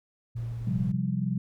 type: tone with tremolo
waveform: sine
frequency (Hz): 116.2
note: A#2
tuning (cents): -5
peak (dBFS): -30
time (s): 0.35-0.96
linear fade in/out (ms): 10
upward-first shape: sine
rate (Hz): 3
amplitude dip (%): 25
type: noise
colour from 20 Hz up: brown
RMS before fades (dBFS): -45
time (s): 0.36-0.92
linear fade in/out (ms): 5
type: chord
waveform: sine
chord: C suspended fourth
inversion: none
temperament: equal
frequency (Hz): 130.81 / 174.61 / 196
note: C3 / F3 / G3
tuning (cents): 0 / 0 / 0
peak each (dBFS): -30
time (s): 0.67-1.38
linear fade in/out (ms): 5
effects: none